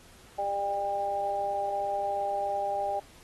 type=harmonic tone; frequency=199.9 Hz; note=G3; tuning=34 cents sharp; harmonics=2 / 3 / 4; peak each=-40 / -32 / -29 dBFS; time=0.38-3 s; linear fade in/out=10 ms; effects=pink hiss -55 dBFS RMS until 3.23 s + AAC 32 kbps